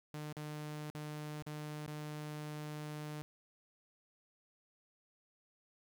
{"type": "tone with dropouts", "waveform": "sawtooth", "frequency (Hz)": 150.8, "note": "D3", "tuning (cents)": 46, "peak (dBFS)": -38, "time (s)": [0.14, 3.22], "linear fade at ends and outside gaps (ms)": 0, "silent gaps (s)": [[0.327, 0.368], [0.901, 0.949], [1.423, 1.465], [1.864, 1.877]], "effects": ["13-bit"]}